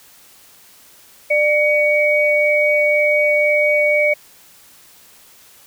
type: tone pair together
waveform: sine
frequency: 596 / 2249 Hz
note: D5 / C#7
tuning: +25 / +24 cents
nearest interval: octave + major seventh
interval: 2299 cents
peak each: -15 dBFS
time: 1.3-4.14 s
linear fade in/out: 10 ms
effects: white hiss -47 dBFS RMS until 5.66 s